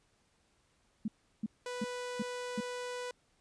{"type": "tone bursts", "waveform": "sine", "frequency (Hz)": 216.2, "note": "A3", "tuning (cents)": -30, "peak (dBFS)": -31, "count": 5, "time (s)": [1.05, 2.605], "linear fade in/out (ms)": 5, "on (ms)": 31, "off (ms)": 350}
{"type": "tone", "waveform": "sawtooth", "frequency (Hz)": 493.9, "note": "B4", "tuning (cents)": 0, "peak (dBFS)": -34, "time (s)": [1.66, 3.11], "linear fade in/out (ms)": 2}
{"effects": ["pink hiss -72 dBFS RMS until 3.4 s", "resampled to 22050 Hz"]}